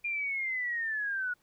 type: linear sweep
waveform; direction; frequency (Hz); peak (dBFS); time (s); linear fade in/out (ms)
sine; down; 2414 to 1446; -30; 0.04-1.34; 10
effects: pink hiss -70 dBFS RMS until 1.42 s